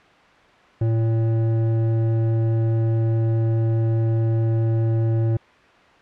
sine tone with hard clipping, 113.1 Hz, A2, 48 cents sharp, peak -19 dBFS, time 0.81-5.37 s, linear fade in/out 5 ms, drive 10 dB, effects white hiss -50 dBFS RMS until 6.01 s + low-pass 2000 Hz 12 dB/octave

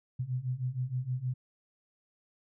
sine beating tone pair, 123.47 / 129.87 Hz, B2 / C3, 0 / -13 cents, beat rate 6.4 Hz, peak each -35 / -33 dBFS, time 0.19-1.34 s, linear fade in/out 10 ms, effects none

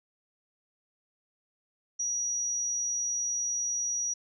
sine tone, 5790 Hz, F#8, 38 cents flat, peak -28 dBFS, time 1.99-4.14 s, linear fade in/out 10 ms, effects none

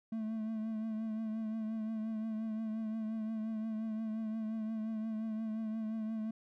triangle tone with vibrato, 220 Hz, A3, in tune, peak -33 dBFS, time 0.12-6.31 s, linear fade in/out 5 ms, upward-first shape triangle, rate 5.7 Hz, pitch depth 41 cents each way, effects none

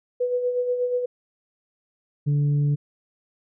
sine tone with tremolo, 493.9 Hz, B4, in tune, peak -19 dBFS, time 0.2-1.06 s, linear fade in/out 10 ms, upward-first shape sine, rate 8.3 Hz, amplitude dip 50%
harmonic tone, 144.9 Hz, D3, 23 cents flat, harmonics 1 / 2 / 3, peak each -18 / -36 / -40 dBFS, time 2.26-2.76 s, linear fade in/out 20 ms
effects none

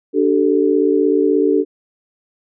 sine chord, D suspended fourth, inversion none, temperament equal with one note detuned, 293.7 / 383.5 / 440 Hz, D4 / G4 / A4, 0 / -38 / 0 cents, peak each -16 dBFS, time 0.13-1.65 s, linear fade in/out 50 ms, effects none

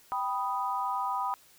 sine chord, G augmented, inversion none, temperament equal, 784 / 987.8 / 1244.5 Hz, G5 / B5 / D#6, 0 / 0 / 0 cents, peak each -34 / -31 / -34 dBFS, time 0.12-1.34 s, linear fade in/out 0 ms, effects white hiss -59 dBFS RMS until 1.58 s

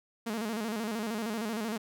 sawtooth tone with vibrato, 220.2 Hz, A3, 2 cents sharp, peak -28 dBFS, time 0.26-1.78 s, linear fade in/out 10 ms, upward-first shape square, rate 13 Hz, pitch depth 84 cents each way, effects none

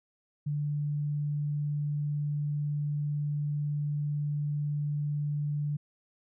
sine tone, 147 Hz, D3, 2 cents sharp, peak -28 dBFS, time 0.46-5.77 s, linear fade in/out 10 ms, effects none

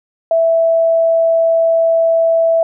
sine tone, 659.3 Hz, E5, in tune, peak -9 dBFS, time 0.31-2.63 s, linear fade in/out 2 ms, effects none

